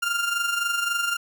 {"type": "tone with amplitude modulation", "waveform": "30% pulse", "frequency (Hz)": 1396.9, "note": "F6", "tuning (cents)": 0, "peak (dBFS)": -18, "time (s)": [0.02, 1.17], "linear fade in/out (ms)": 10, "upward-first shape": "sine", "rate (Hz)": 23.7, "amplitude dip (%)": 55, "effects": []}